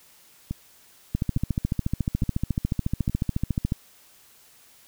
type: two click trains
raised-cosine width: 5 ms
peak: -16 / -11 dBFS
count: 4 / 37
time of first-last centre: 0.51-3.096 / 1.15-3.721 s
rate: 1.16 / 14 Hz
effects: white hiss -55 dBFS RMS until 4.87 s